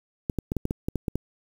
clicks, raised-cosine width 3 ms, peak -13 dBFS, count 10, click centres 0.298 / 0.387 / 0.519 / 0.567 / 0.654 / 0.709 / 0.885 / 0.957 / 1.082 / 1.156 s, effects 7-bit

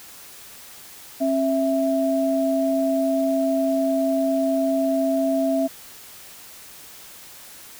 sine tone pair together, 269.8 / 660 Hz, C#4 / E5, -47 / +2 cents, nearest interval octave + minor third, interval 1549 cents, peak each -21 dBFS, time 1.2-5.68 s, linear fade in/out 20 ms, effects white hiss -43 dBFS RMS until 7.79 s

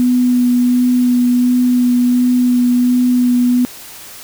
sine tone with vibrato, 246.9 Hz, B3, in tune, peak -9 dBFS, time 0-3.65 s, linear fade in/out 0 ms, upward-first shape sine, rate 1.4 Hz, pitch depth 12 cents each way, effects white hiss -34 dBFS RMS until 4.23 s

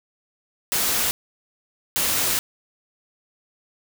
white noise bursts at uneven times, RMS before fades -22 dBFS, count 2, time 0.72-1.11 / 1.96-2.39 s, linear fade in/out 0 ms, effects none

